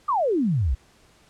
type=exponential sweep; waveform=sine; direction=down; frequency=1244.5 to 55.7 Hz; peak=-19 dBFS; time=0.08-0.75 s; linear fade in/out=10 ms; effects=pink hiss -57 dBFS RMS until 1.29 s + low-pass 9000 Hz 12 dB/octave